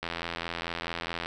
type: click train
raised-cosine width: 0.3 ms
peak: -16 dBFS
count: 105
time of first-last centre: 0.03-1.259 s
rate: 84.6 Hz
effects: none